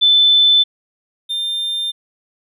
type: tone pair in turn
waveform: sine / triangle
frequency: 3520 / 3600 Hz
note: A7 / A7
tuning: 0 / +39 cents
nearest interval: unison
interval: 39 cents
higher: second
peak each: -8 / -17 dBFS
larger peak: first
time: 0.01-0.64 / 1.29-1.92 s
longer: neither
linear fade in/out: 20 ms
effects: none